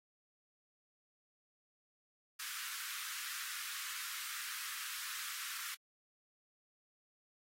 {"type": "high-pass noise", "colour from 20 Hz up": "pink", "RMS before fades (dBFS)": -44, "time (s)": [2.39, 5.75], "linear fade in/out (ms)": 10, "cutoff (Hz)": 1200, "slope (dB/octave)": 48, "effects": ["AAC 48 kbps"]}